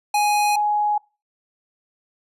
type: tone pair in turn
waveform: square / sine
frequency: 832 / 835.7 Hz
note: G#5 / G#5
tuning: +3 / +11 cents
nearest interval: unison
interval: 8 cents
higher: second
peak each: -17 dBFS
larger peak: neither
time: 0.14-0.56 / 0.56-0.98 s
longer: neither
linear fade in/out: 5 ms
effects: noise-tail reverb RT60 0.3 s tail -25 dB re dry + resampled to 32000 Hz